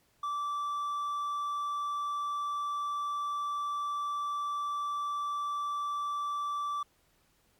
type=tone; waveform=triangle; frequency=1164 Hz; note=D6; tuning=16 cents flat; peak=-29 dBFS; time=0.23-6.83 s; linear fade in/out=5 ms; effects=pink hiss -69 dBFS RMS until 7.59 s + MP3 96 kbps